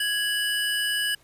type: tone pair together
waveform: square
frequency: 1661.2 / 2960 Hz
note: G#6 / F#7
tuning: 0 / 0 cents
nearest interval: minor seventh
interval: 1000 cents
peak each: -27 dBFS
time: 0-1.15 s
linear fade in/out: 5 ms
effects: pink hiss -59 dBFS RMS until 1.23 s + resampled to 32000 Hz